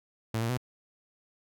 sawtooth tone with pitch steps, 112.2 / 115.6 / 125.3 Hz, A2 / A#2 / B2, +34 / -14 / +25 cents, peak -24 dBFS, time 0.34-0.574 s, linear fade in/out 5 ms, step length 78 ms, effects none

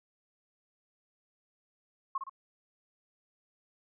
sine tone with echo, 1080 Hz, C#6, 45 cents flat, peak -29 dBFS, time 2.15-2.18 s, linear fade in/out 5 ms, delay 58 ms, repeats 2, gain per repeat -6 dB, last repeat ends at 2.296 s, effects none

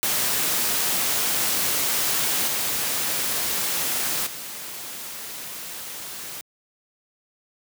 white noise with level steps, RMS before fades -23 / -25 / -35 dBFS, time 0.03-6.41 s, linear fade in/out 0 ms, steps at 2.47 / 4.26 s, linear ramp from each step 10 ms, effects high-pass 100 Hz 12 dB/octave

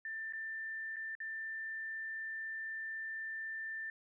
sine tone with dropouts, 1782 Hz, A6, 22 cents sharp, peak -39 dBFS, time 0.05-3.9 s, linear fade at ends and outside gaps 2 ms, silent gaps 0.325-0.334 / 0.96-0.966 / 1.152-1.202 s, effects none

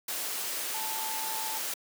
sine tone in noise, 880 Hz, A5, in tune, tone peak -37 dBFS, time 0.74-1.58 s, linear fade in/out 5 ms, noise white, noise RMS -34 dBFS, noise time 0.08-1.74 s, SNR -6 dB, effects high-pass 300 Hz 12 dB/octave

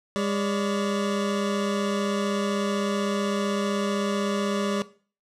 25% pulse tone pair together, 202.6 / 572 Hz, G#3 / D5, -43 / -46 cents, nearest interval octave + tritone, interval 1797 cents, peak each -22 / -26 dBFS, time 0.16-4.82 s, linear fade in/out 0 ms, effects noise-tail reverb RT60 0.4 s tail -17 dB re dry + low-pass 8000 Hz 12 dB/octave

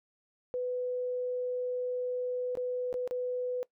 sine tone with dropouts, 498.3 Hz, B4, 15 cents sharp, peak -30 dBFS, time 0.54-3.63 s, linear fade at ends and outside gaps 0 ms, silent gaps 2.553-2.572 / 2.928-2.941 / 3.076-3.11 s, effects noise-tail reverb RT60 0.1 s tail -21 dB re dry

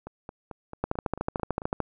two click trains, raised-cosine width 1 ms, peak -24 / -12 dBFS, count 8 / 14, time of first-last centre 0.07-1.619 / 0.84-1.803 s, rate 4.52 / 13.5 Hz, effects none

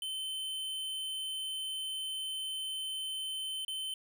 square tone with dropouts, 3072 Hz, G7, 36 cents flat, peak -36 dBFS, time 0.02-3.94 s, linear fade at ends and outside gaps 2 ms, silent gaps 3.649-3.68 s, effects none

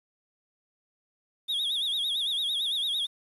triangle tone with vibrato, 3520 Hz, A7, in tune, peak -25 dBFS, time 1.48-3.07 s, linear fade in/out 20 ms, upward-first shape sine, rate 8.9 Hz, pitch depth 140 cents each way, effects resampled to 32000 Hz + 9-bit

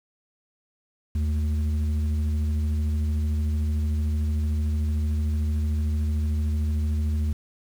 sine tone pair together, 77.78 / 220 Hz, D#2 / A3, 0 / 0 cents, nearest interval octave + tritone, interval 1800 cents, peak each -20 / -31 dBFS, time 1.15-7.33 s, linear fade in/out 5 ms, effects tanh soft clip ceiling -19 dBFS + 8-bit

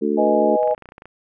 harmonic tone, 73.42 Hz, D2, in tune, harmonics 3 / 4 / 5 / 6, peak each -23 / -23 / -23 / -23 dBFS, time 0.01-0.57 s, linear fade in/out 20 ms
sine chord, G# minor, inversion first, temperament equal, 493.9 / 622.3 / 830.6 Hz, B4 / D#5 / G#5, 0 / 0 / 0 cents, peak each -21 / -18 / -22 dBFS, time 0.17-0.75 s, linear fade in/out 20 ms
clicks, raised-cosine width 0.5 ms, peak -25 dBFS, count 12, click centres 0.631 / 0.676 / 0.711 / 0.747 / 0.779 / 0.823 / 0.857 / 0.889 / 0.921 / 0.981 / 1.021 / 1.056 s
effects none

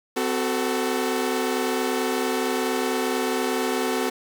sawtooth tone cluster, 257.1 / 373.4 / 442.2 Hz, C4 / F#4 / A4, -30 / +16 / +9 cents, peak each -23 dBFS, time 0.16-4.1 s, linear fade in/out 10 ms, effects 7-bit

